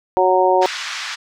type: harmonic tone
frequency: 185 Hz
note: F#3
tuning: in tune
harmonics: 2 / 3 / 4 / 5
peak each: -17 / -17 / -17 / -17 dBFS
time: 0.17-0.66 s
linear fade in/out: 0 ms
type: band-pass noise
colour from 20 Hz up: pink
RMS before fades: -27 dBFS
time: 0.61-1.16 s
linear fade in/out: 20 ms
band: 1200 to 5900 Hz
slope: 24 dB/octave
effects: none